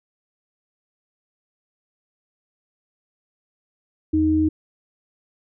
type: tone pair together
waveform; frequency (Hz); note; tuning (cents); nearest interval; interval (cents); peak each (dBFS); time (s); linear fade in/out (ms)
sine; 83.79 / 311.1; E2 / D#4; +29 / 0; octave + major seventh; 2271; -24 / -16; 4.13-4.49; 10
effects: none